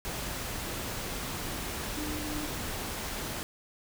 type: tone in noise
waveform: sine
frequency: 301.2 Hz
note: D4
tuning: 44 cents sharp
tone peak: -36 dBFS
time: 1.97-2.46 s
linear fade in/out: 0 ms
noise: pink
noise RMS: -36 dBFS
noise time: 0.05-3.43 s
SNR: -3 dB
effects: none